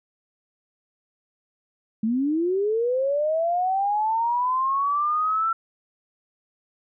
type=linear sweep; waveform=sine; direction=up; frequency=211.5 to 1348 Hz; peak=-20 dBFS; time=2.03-5.53 s; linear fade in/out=5 ms; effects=none